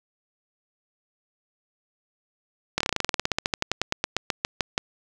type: slowing click train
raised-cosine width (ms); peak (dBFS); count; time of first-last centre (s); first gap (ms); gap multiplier
0.2; -5; 27; 2.78-4.779; 25; 1.08
effects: none